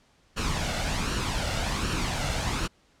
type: noise with flanger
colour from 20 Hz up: pink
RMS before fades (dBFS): -28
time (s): 0.36-2.68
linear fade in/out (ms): 20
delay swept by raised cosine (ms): 0.7 to 1.44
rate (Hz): 1.3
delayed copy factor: +0.5
effects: pink hiss -63 dBFS RMS until 3 s + low-pass 7000 Hz 12 dB/octave